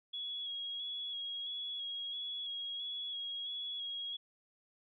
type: tone with vibrato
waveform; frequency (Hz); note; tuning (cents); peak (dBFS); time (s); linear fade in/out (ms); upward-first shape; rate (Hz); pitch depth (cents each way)
sine; 3334; G#7; +6; -38; 0.13-4.17; 10; square; 1.5; 20
effects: none